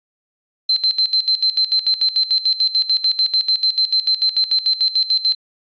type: tone with tremolo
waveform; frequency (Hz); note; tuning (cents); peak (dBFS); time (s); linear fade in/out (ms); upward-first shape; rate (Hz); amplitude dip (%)
sine; 4100; C8; -36; -12; 0.69-5.35; 5; square; 6.8; 80
effects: resampled to 11025 Hz